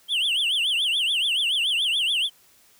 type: tone with vibrato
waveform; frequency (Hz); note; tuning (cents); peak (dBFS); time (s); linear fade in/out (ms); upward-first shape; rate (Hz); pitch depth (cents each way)
triangle; 3076; G7; -33; -19; 0.08-2.3; 50; triangle; 7; 260
effects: white hiss -57 dBFS RMS until 2.79 s